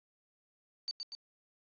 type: tone with echo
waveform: sine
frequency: 4594 Hz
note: D8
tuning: 39 cents flat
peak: -33 dBFS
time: 0.88-0.91 s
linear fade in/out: 0 ms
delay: 120 ms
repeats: 2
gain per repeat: -4 dB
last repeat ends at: 1.15 s
effects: resampled to 11025 Hz + 11-bit